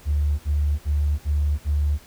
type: tone bursts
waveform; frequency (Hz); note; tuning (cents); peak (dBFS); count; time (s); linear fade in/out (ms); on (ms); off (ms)
triangle; 73.42; D2; 0; -14; 5; 0.05-1.986; 50; 340; 59
effects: tanh soft clip ceiling -16 dBFS + pink hiss -49 dBFS RMS until 2.06 s